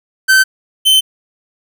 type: tone pair in turn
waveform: 45% pulse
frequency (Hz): 1541 / 3076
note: G6 / G7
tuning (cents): -30 / -33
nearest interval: octave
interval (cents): 1197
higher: second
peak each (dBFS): -6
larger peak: neither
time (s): 0.28-0.44 / 0.85-1.01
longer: neither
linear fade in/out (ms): 20
effects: none